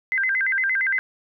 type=tone with vibrato; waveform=sine; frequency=1800 Hz; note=A6; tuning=39 cents sharp; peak=-19 dBFS; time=0.12-0.99 s; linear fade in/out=0 ms; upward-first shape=square; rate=8.7 Hz; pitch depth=220 cents each way; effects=none